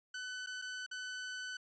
sawtooth tone with dropouts, 1504 Hz, F#6, 28 cents sharp, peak -37 dBFS, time 0.14-1.57 s, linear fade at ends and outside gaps 5 ms, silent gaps 0.463-0.47 / 0.617-0.621 / 0.864-0.912 s, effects resampled to 16000 Hz

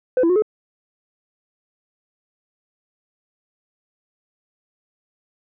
sine tone with pitch steps, 507 / 334.2 / 363.5 / 428.3 Hz, B4 / E4 / F#4 / A4, +45 / +24 / -31 / -47 cents, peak -11 dBFS, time 0.17-0.422 s, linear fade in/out 2 ms, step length 63 ms, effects tanh soft clip ceiling -12 dBFS

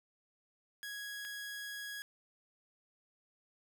sawtooth tone pair in turn, 1661.2 / 1661.2 Hz, G#6 / G#6, 0 / 0 cents, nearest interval unison, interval 0 cents, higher neither, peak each -38 / -38 dBFS, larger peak neither, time 0.83-1.25 / 1.25-2.02 s, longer second, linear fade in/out 0 ms, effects none

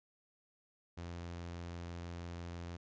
sawtooth tone, 86.1 Hz, F2, 24 cents flat, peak -39 dBFS, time 0.97-2.77 s, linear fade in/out 10 ms, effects resampled to 16000 Hz

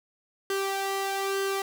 sawtooth tone with flanger, 391 Hz, G4, 4 cents flat, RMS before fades -29 dBFS, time 0.5-1.62 s, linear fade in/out 2 ms, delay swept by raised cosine 0.64 to 1.58 ms, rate 1.1 Hz, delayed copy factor +0.55, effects none

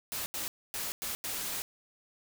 white noise bursts at uneven times, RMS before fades -36 dBFS, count 5, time 0.12-0.26 / 0.34-0.48 / 0.74-0.92 / 1.02-1.15 / 1.24-1.62 s, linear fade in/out 0 ms, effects none

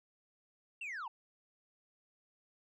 sine linear sweep, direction down, 2794 to 844 Hz, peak -37 dBFS, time 0.81-1.08 s, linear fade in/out 5 ms, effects tanh soft clip ceiling -39 dBFS

